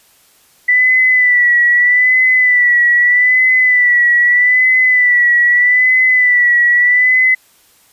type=tone with vibrato; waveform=sine; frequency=1975.5 Hz; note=B6; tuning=in tune; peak=-7 dBFS; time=0.68-7.35 s; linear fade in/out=10 ms; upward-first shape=sine; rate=0.8 Hz; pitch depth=45 cents each way; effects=white hiss -50 dBFS RMS until 7.92 s + resampled to 32000 Hz